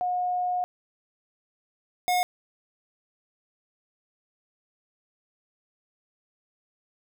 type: tone pair in turn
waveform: sine / square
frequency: 722 / 722 Hz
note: F#5 / F#5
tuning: -43 / -43 cents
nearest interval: unison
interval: 0 cents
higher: neither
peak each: -24 / -22 dBFS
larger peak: second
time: 0.01-0.64 / 2.08-2.23 s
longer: first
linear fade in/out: 0 ms
effects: none